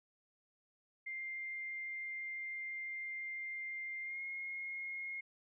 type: tone with pitch glide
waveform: sine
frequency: 2102 to 2149 Hz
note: C7 to C7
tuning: +7 to +46 cents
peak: -40 dBFS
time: 1.06-5.21 s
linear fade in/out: 10 ms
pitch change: +39 cents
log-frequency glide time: 4.03-4.21 s
effects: none